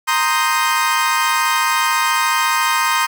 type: chord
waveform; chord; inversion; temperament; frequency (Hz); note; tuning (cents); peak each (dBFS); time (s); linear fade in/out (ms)
30% pulse; C minor seventh; third; equal; 932.3 / 1046.5 / 1244.5 / 1568; Bb5 / C6 / Eb6 / G6; 0 / 0 / 0 / 0; -17 / -17 / -17 / -20; 0.07-3.07; 20
effects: none